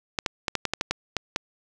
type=clicks; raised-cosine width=0.2 ms; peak=-7 dBFS; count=10; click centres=0.188 / 0.262 / 0.482 / 0.553 / 0.653 / 0.736 / 0.811 / 0.91 / 1.167 / 1.361 s; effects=none